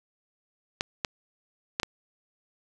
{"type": "clicks", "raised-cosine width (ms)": 0.2, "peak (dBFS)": -9, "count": 4, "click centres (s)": [0.809, 1.048, 1.799, 1.832], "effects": []}